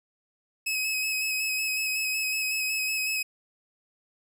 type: tone with vibrato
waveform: sawtooth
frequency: 2559 Hz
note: D#7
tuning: 48 cents sharp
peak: -23 dBFS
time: 0.66-3.23 s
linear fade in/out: 10 ms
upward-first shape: square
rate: 5.4 Hz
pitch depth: 18 cents each way
effects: none